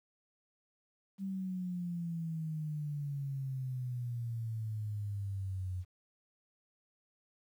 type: exponential sweep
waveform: sine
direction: down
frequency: 196 to 90 Hz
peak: -35 dBFS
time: 1.18-5.85 s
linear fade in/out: 50 ms
effects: 11-bit